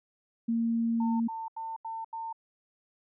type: tone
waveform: sine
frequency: 230.2 Hz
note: A#3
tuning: 22 cents flat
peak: -25 dBFS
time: 0.48-1.28 s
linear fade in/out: 10 ms
type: tone bursts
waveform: sine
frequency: 900 Hz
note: A5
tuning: 39 cents sharp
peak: -34 dBFS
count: 5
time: 1-2.328 s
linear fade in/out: 5 ms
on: 200 ms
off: 82 ms
effects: none

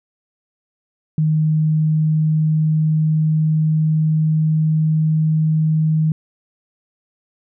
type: tone with pitch glide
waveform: sine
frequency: 155.56 to 156.91 Hz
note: D#3 to D#3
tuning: 0 to +15 cents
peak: -13 dBFS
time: 1.18-6.12 s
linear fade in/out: 2 ms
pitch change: +15 cents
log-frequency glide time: 1.37-5.6 s
effects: none

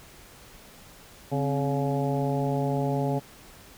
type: harmonic tone with a mistuned harmonic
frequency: 141.1 Hz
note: C#3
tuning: 31 cents sharp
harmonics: 1 / 2 / 3 / 4 / 5 / 6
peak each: -27 / -30 / -32 / -33 / -34 / -35 dBFS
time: 1.31-3.2 s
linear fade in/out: 20 ms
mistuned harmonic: 2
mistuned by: -100 cents
effects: pink hiss -50 dBFS RMS until 3.77 s

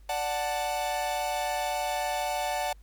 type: chord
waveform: 45% pulse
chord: D major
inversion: none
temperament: equal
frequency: 587.3 / 740 / 880 Hz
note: D5 / F#5 / A5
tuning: 0 / 0 / 0 cents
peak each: -34 / -31 / -33 dBFS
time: 0.09-2.73 s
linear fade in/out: 5 ms
effects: added 50 Hz sine -49 dBFS peak until 2.82 s + pink hiss -67 dBFS RMS until 2.82 s

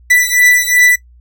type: beating tone pair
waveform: 45% pulse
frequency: 1975.5 / 1978.2 Hz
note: B6 / B6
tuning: 0 / +2 cents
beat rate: 2.7 Hz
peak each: -11 dBFS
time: 0.1-0.96 s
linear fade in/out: 10 ms
effects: noise-tail reverb RT60 0.1 s tail -20 dB re dry + added 60 Hz sine -40 dBFS peak until 1.2 s

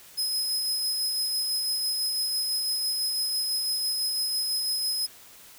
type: tone with tremolo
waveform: sawtooth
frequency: 5090 Hz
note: D#8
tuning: 39 cents sharp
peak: -22 dBFS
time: 0.17-5.07 s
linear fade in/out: 20 ms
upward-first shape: sine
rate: 6 Hz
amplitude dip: 25%
effects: white hiss -50 dBFS RMS until 5.58 s

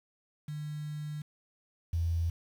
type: tone pair in turn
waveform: sine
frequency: 150 / 83.75 Hz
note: D3 / E2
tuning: +37 / +28 cents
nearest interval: minor seventh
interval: 1009 cents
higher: first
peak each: -35 / -27 dBFS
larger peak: second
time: 0.48-1.22 / 1.93-2.3 s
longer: first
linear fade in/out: 5 ms
effects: 9-bit

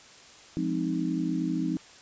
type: chord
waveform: sine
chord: F minor seventh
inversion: none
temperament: equal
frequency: 174.61 / 207.7 / 261.6 / 311.1 Hz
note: F3 / Ab3 / C4 / Eb4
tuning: 0 / 0 / 0 / 0 cents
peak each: -31 / -36 / -31 / -30 dBFS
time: 0.57-1.77 s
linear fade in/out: 0 ms
effects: white hiss -51 dBFS RMS until 2.01 s + resampled to 16000 Hz

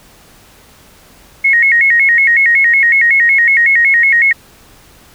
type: tone with vibrato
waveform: sine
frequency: 2020 Hz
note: B6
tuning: 39 cents sharp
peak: -6 dBFS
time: 1.44-4.33 s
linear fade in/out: 10 ms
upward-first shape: square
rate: 5.4 Hz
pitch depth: 130 cents each way
effects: pink hiss -43 dBFS RMS until 5.14 s

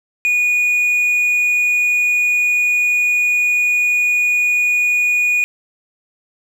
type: tone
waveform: triangle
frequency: 2457 Hz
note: D#7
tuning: 22 cents flat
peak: -11 dBFS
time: 0.25-5.44 s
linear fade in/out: 0 ms
effects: none

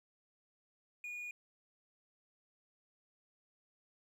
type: tone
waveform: triangle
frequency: 2446 Hz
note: D#7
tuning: 30 cents flat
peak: -40 dBFS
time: 1.04-1.31 s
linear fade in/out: 2 ms
effects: none

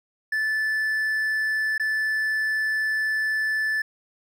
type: tone with dropouts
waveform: triangle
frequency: 1748 Hz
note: A6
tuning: 12 cents flat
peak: -20 dBFS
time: 0.32-3.82 s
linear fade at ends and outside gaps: 5 ms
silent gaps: 1.78-1.797 s
effects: none

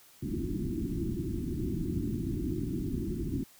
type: low-pass noise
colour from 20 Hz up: white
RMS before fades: -33 dBFS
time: 0.22-3.44 s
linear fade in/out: 10 ms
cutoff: 360 Hz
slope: 96 dB/octave
effects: white hiss -58 dBFS RMS until 3.59 s

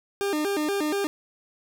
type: tone with vibrato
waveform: 40% pulse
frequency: 348.2 Hz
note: F4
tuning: 5 cents flat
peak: -23 dBFS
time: 0.21-1.07 s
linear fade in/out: 0 ms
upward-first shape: square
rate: 4.2 Hz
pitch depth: 240 cents each way
effects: none

